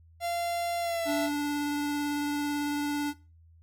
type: tone with pitch glide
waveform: 45% pulse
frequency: 689 to 667.1 Hz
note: F5 to E5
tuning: -24 to +20 cents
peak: -29 dBFS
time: 0.2-1.3 s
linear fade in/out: 50 ms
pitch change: -56 cents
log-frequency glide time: 0.8-1.05 s
type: tone with vibrato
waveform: square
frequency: 291.3 Hz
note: D4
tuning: 14 cents flat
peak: -28 dBFS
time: 1.05-3.14 s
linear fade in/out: 50 ms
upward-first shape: sine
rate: 18 Hz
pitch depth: 9 cents each way
effects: noise-tail reverb RT60 0.3 s tail -19 dB re dry + added 82 Hz sine -54 dBFS peak until 3.62 s